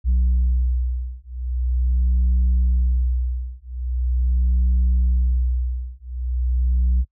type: beating tone pair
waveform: sine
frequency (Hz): 61.74 / 62.16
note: B1 / B1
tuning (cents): 0 / +12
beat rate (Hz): 0.42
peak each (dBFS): -18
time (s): 0.04-7.05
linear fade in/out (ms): 50
effects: noise-tail reverb RT60 0.1 s tail -23 dB re dry + tanh soft clip ceiling -13 dBFS